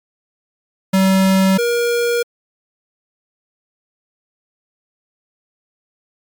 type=tone pair in turn; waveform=square; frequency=191 / 474.9 Hz; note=G3 / A#4; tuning=-45 / +32 cents; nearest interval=octave + major third; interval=1577 cents; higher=second; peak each=-11 / -15 dBFS; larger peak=first; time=0.93-1.58 / 1.58-2.23 s; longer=neither; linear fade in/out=10 ms; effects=MP3 96 kbps